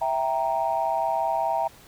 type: chord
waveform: sine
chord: E diminished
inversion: none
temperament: equal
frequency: 659.3 / 784 / 932.3 Hz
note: E5 / G5 / Bb5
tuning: 0 / 0 / 0 cents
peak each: -26 dBFS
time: 0.01-1.68 s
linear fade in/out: 10 ms
effects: tanh soft clip ceiling -13 dBFS + pink hiss -51 dBFS RMS until 1.87 s